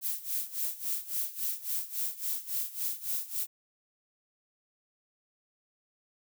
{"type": "noise with tremolo", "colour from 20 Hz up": "violet", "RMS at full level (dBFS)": -31, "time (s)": [0.01, 3.47], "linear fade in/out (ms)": 50, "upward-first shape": "sine", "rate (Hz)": 3.6, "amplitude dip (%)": 85, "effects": []}